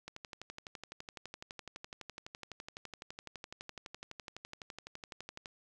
click train, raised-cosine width 0.2 ms, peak -27 dBFS, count 65, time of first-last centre 0.08-5.458 s, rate 11.9 Hz, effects none

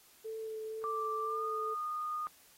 sine tone with vibrato, 440 Hz, A4, in tune, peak -38 dBFS, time 0.24-1.75 s, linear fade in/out 20 ms, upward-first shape sine, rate 2 Hz, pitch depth 13 cents each way
sine tone with pitch glide, 1174.7 to 1227.4 Hz, D6 to D#6, 0 to -24 cents, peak -34 dBFS, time 0.84-2.27 s, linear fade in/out 0 ms, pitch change +76 cents, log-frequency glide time 1.24-1.45 s
effects white hiss -62 dBFS RMS until 2.57 s + AAC 48 kbps

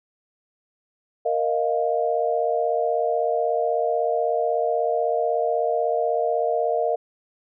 sine chord, Bb suspended fourth, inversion none, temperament equal, 466.2 / 622.3 / 698.5 Hz, Bb4 / Eb5 / F5, 0 / 0 / 0 cents, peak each -24 dBFS, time 1.25-6.96 s, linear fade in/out 10 ms, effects none

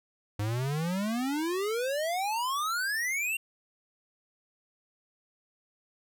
square exponential sweep, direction up, 100.6 to 2794 Hz, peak -29 dBFS, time 0.39-3.37 s, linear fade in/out 5 ms, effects none

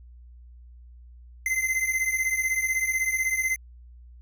square beating tone pair, 2053 / 2069 Hz, C7 / C7, -33 / -20 cents, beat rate 16 Hz, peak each -29 / -26 dBFS, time 1.46-3.56 s, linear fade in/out 2 ms, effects added 60 Hz sine -45 dBFS peak until 4.21 s

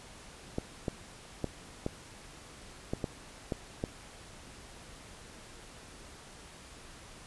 clicks, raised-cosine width 2 ms, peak -18 dBFS, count 8, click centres 0.584 / 0.882 / 1.443 / 1.864 / 2.935 / 3.042 / 3.522 / 3.839 s, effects pink hiss -51 dBFS RMS until 7.26 s + resampled to 24000 Hz

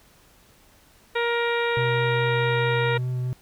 harmonic tone, 470.9 Hz, A#4, 18 cents sharp, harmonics 1 / 2 / 3 / 4 / 5 / 6 / 7 / 8, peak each -24 / -29 / -30 / -30 / -32 / -39 / -41 / -36 dBFS, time 1.15-2.98 s, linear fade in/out 10 ms
triangle tone with vibrato, 126 Hz, B2, 35 cents sharp, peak -22 dBFS, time 1.77-3.33 s, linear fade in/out 0 ms, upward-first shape sine, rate 4.7 Hz, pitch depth 10 cents each way
effects pink hiss -56 dBFS RMS until 3.41 s

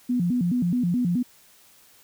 sine tone with vibrato, 207.7 Hz, G#3, in tune, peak -20 dBFS, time 0.09-1.23 s, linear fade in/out 10 ms, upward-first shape square, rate 4.7 Hz, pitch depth 300 cents each way, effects white hiss -55 dBFS RMS until 2.03 s

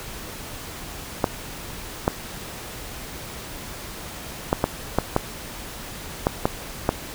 clicks, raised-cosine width 1 ms, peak -3 dBFS, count 9, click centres 1.242 / 2.079 / 4.529 / 4.641 / 4.986 / 5.164 / 6.269 / 6.455 / 6.891 s, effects pink hiss -36 dBFS RMS until 7.14 s

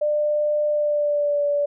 sine tone with pitch glide, 597 to 578.3 Hz, D5 to D5, +28 to -27 cents, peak -18 dBFS, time 0.01-1.66 s, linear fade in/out 10 ms, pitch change -55 cents, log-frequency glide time 0.69-1.45 s, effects none

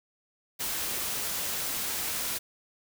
white noise, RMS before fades -32 dBFS, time 0.59-2.39 s, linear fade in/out 20 ms, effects none

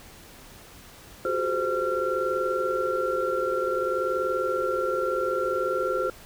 sine tone cluster, 362.4 / 383 / 423.4 / 518 / 1370 Hz, F#4 / G4 / G#4 / C5 / F6, -36 / -40 / +33 / -17 / -34 cents, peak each -32 / -32 / -33 / -27 / -29 dBFS, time 1.25-6.1 s, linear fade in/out 2 ms, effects pink hiss -48 dBFS RMS until 6.25 s

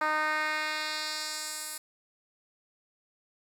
10% pulse tone with band-pass filter sweep, 307.5 Hz, D#4, 20 cents flat, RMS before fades -32 dBFS, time 0.01-1.78 s, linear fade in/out 5 ms, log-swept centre 1200 to 11000 Hz, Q 1.3, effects 9-bit

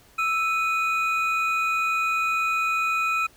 triangle tone pair together, 1319 / 2484 Hz, E6 / D#7, +1 / -3 cents, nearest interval major seventh, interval 1096 cents, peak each -22 / -23 dBFS, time 0.18-3.27 s, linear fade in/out 10 ms, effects pink hiss -55 dBFS RMS until 3.36 s

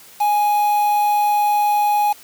triangle tone with quantisation, 830.6 Hz, G#5, in tune, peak -12 dBFS, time 0.2-2.13 s, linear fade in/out 10 ms, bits 5, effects white hiss -44 dBFS RMS until 2.23 s + high-pass 60 Hz 12 dB/octave

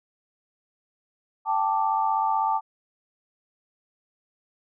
sine chord, G suspended second, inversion none, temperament equal, 784 / 880 / 1174.7 Hz, G5 / A5 / D6, 0 / 0 / 0 cents, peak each -27 / -23 / -28 dBFS, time 1.45-2.61 s, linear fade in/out 50 ms, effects none

